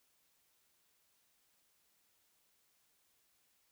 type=silence; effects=white hiss -75 dBFS RMS until 3.71 s